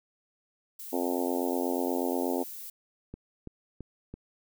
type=noise; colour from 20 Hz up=violet; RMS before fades=-42 dBFS; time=0.79-2.7 s; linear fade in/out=5 ms
type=harmonic tone; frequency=88.3 Hz; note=F2; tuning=20 cents sharp; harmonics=3 / 4 / 5 / 6 / 7 / 8 / 9 / 10; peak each=-31 / -33 / -35 / -37 / -38 / -39 / -40 / -41 dBFS; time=0.92-2.44 s; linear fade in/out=20 ms
type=click train; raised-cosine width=3 ms; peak=-27 dBFS; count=4; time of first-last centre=3.14-4.14 s; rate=3 Hz
effects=none